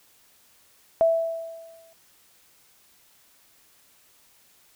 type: tone with exponential decay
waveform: sine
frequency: 659.3 Hz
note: E5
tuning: in tune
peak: -14 dBFS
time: 1.01-1.93 s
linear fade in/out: 0 ms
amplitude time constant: 200 ms
effects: white hiss -59 dBFS RMS until 4.75 s